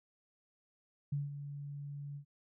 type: tone with ADSR envelope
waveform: sine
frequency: 143.1 Hz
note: D3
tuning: 45 cents flat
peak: -31 dBFS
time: 1.12-2.25 s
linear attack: 7 ms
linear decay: 170 ms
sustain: -10 dB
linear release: 90 ms
effects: none